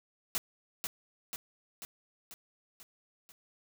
white noise with echo, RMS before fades -32 dBFS, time 0.35-0.38 s, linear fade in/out 0 ms, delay 490 ms, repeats 6, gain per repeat -4 dB, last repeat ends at 3.32 s, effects none

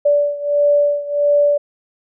sine beating tone pair, 580 / 581.5 Hz, D5 / D5, -22 / -17 cents, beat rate 1.5 Hz, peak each -14 / -17 dBFS, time 0.05-1.58 s, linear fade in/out 10 ms, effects none

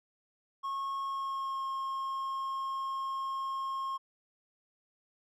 triangle tone with pitch glide, 1091 to 1075.4 Hz, C#6 to C6, -28 to +47 cents, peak -31 dBFS, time 0.63-3.98 s, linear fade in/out 20 ms, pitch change -25 cents, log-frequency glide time 1.03-1.66 s, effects none

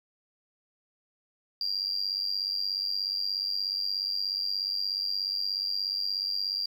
sine tone with amplitude modulation, 4758 Hz, D8, 22 cents sharp, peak -23 dBFS, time 1.61-6.66 s, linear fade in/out 2 ms, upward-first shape sine, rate 96.8 Hz, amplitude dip 90%, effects tanh soft clip ceiling -21 dBFS + 10-bit

